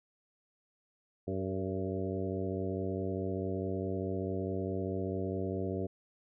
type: harmonic tone with a mistuned harmonic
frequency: 95.3 Hz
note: G2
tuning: 48 cents flat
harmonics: 1 / 2 / 3 / 4 / 5 / 6 / 7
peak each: -38 / -39 / -40 / -38 / -41 / -44 / -45 dBFS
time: 1.27-5.87 s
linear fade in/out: 10 ms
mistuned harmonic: 5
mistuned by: -39 cents
effects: none